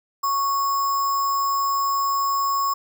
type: tone with sample-and-hold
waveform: sine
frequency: 1108.7 Hz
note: C#6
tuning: in tune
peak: -19 dBFS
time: 0.23-2.74 s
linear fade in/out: 10 ms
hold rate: 6300 Hz
effects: none